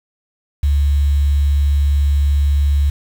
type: tone with quantisation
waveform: sine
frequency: 71.5 Hz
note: D2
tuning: 46 cents flat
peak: -11 dBFS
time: 0.63-2.9 s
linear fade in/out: 5 ms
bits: 6
effects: none